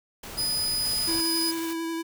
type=noise; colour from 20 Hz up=pink; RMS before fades=-39 dBFS; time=0.23-1.21 s; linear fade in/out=5 ms
type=tone; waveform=sawtooth; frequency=4978 Hz; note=D#8; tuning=in tune; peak=-22 dBFS; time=0.37-1.52 s; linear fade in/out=20 ms
type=noise with tremolo; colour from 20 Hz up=white; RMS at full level=-38 dBFS; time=0.85-1.73 s; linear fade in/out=0 ms; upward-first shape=square; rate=18 Hz; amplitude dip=25%
type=tone with vibrato; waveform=square; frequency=329.6 Hz; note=E4; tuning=in tune; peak=-29 dBFS; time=1.07-2.03 s; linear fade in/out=20 ms; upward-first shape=square; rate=11 Hz; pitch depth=11 cents each way
effects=none